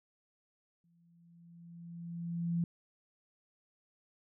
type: tone with exponential growth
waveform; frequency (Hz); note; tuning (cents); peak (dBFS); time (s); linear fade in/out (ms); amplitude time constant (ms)
sine; 170; F3; -46; -28; 0.84-2.64; 2; 390
effects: none